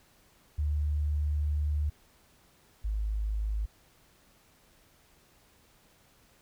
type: tone pair in turn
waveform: sine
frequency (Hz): 74.3 / 52.77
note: D2 / G#1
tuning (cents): +21 / +28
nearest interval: tritone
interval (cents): 593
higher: first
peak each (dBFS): -26 / -28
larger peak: first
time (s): 0.58-1.9 / 2.84-3.66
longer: first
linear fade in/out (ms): 10
effects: pink hiss -63 dBFS RMS until 6.41 s